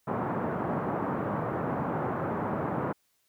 pink band-pass noise, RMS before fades -31 dBFS, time 0.07-2.93 s, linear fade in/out 10 ms, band 120 to 1300 Hz, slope 24 dB/octave, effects white hiss -72 dBFS RMS until 3.28 s

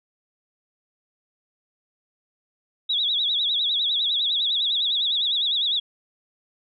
sine tone with vibrato, 3599 Hz, A7, 38 cents sharp, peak -20 dBFS, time 2.89-5.8 s, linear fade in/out 10 ms, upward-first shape sine, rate 9.9 Hz, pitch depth 150 cents each way, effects none

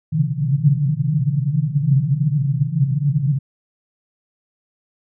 pink band-pass noise, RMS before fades -18 dBFS, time 0.12-3.39 s, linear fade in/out 10 ms, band 130 to 160 Hz, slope 96 dB/octave, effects none

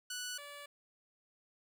10% pulse tone pair in turn, 1480 / 576.9 Hz, F#6 / D5, 0 / -31 cents, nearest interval octave + major third, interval 1631 cents, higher first, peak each -31 / -39 dBFS, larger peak first, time 0.1-0.38 / 0.38-0.66 s, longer neither, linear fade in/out 5 ms, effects none

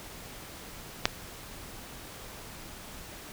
click, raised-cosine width 0.2 ms, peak -4 dBFS, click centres 1.055 s, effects pink hiss -45 dBFS RMS until 3.32 s

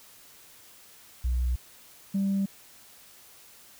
sine tone pair in turn, 61.8 / 196.2 Hz, B1 / G3, +2 / +2 cents, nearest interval octave + minor sixth, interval 2000 cents, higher second, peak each -22 / -22 dBFS, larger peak neither, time 1.24-1.56 / 2.14-2.46 s, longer neither, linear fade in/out 10 ms, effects tanh soft clip ceiling -21 dBFS + white hiss -53 dBFS RMS until 3.79 s

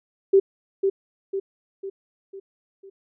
sine tone with echo, 389.7 Hz, G4, 10 cents flat, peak -11 dBFS, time 0.33-0.4 s, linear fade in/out 10 ms, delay 500 ms, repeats 5, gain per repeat -6 dB, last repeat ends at 2.9 s, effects none

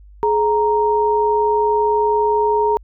sine tone pair together, 422.3 / 932.3 Hz, G#4 / A#5, +29 / 0 cents, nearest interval octave + major second, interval 1371 cents, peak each -16 dBFS, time 0.23-2.77 s, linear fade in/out 0 ms, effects added 50 Hz sine -40 dBFS peak until 2.83 s

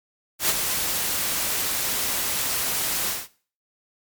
white noise with ADSR envelope, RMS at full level -19 dBFS, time 0.39-3.28 s, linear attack 98 ms, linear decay 37 ms, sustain -6 dB, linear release 200 ms, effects noise-tail reverb RT60 0.4 s tail -17 dB re dry + MP3 96 kbps

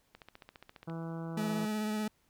click train, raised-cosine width 0.3 ms, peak -33 dBFS, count 12, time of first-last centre 0.15-0.898 s, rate 14.7 Hz
harmonic tone, 164.81 Hz, E3, in tune, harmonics 1 / 2 / 3 / 4 / 5 / 6 / 7 / 8 / 9, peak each -38 / -44 / -48 / -50 / -52 / -54 / -55 / -56 / -57 dBFS, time 0.87-1.66 s, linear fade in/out 10 ms
40% pulse tone with vibrato, 213.7 Hz, G#3, 50 cents sharp, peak -31 dBFS, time 1.37-2.08 s, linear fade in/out 5 ms, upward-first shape sine, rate 16 Hz, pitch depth 18 cents each way
effects pink hiss -72 dBFS RMS until 2.29 s

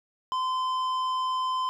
sine tone with tanh clipping, 1028 Hz, C6, 31 cents flat, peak -27 dBFS, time 0.32-1.69 s, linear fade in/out 0 ms, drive 10 dB, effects none

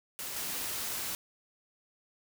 white noise with level steps, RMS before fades -39 / -36 dBFS, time 0.19-1.15 s, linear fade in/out 0 ms, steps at 0.36 s, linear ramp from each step 5 ms, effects none

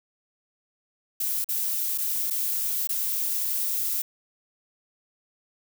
violet noise with dropouts, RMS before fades -27 dBFS, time 1.2-4.02 s, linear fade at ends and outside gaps 5 ms, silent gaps 1.444-1.488 / 1.978-1.983 / 2.302-2.306 / 2.873-2.891 s, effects none

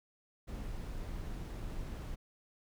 brown noise, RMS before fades -41 dBFS, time 0.47-2.16 s, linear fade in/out 20 ms, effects none

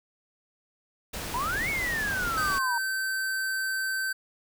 pink noise, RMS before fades -35 dBFS, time 1.13-2.59 s, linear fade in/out 10 ms
sine exponential two-way sweep, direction up then down, 928 to 2253 to 928 Hz, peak -27 dBFS, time 1.34-2.78 s, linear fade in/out 2 ms, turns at 1.69 s
square tone, 1545 Hz, G6, 26 cents flat, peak -28 dBFS, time 2.37-4.13 s, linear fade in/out 10 ms
effects none

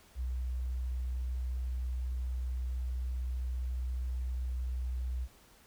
sine tone, 62.6 Hz, B1, 24 cents sharp, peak -32 dBFS, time 0.15-5.28 s, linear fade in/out 50 ms, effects pink hiss -61 dBFS RMS until 5.66 s

